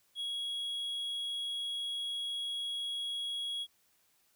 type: tone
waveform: triangle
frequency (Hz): 3322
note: G#7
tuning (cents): 0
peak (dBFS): -33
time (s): 0.15-3.67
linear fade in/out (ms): 50
effects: white hiss -71 dBFS RMS until 4.35 s